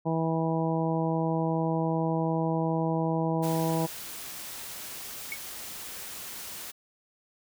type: harmonic tone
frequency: 162.6 Hz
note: E3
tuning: 23 cents flat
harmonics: 1 / 2 / 3 / 4 / 5 / 6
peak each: -28 / -31 / -33 / -34 / -35 / -36 dBFS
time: 0.05-3.87 s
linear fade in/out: 20 ms
type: noise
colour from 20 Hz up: white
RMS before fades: -40 dBFS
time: 3.42-6.72 s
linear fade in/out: 20 ms
type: tone with exponential decay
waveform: sine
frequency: 2217 Hz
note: C#7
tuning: in tune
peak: -28 dBFS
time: 5.32-5.41 s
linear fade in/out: 1 ms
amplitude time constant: 18 ms
effects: none